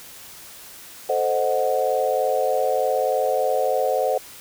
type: chord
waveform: sine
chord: A diminished seventh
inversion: none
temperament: equal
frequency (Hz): 440 / 523.3 / 622.3 / 740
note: A4 / C5 / Eb5 / Gb5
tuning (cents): 0 / 0 / 0 / 0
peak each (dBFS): -26 / -22 / -25 / -24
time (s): 1.09-4.18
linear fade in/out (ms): 5
effects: white hiss -42 dBFS RMS until 4.4 s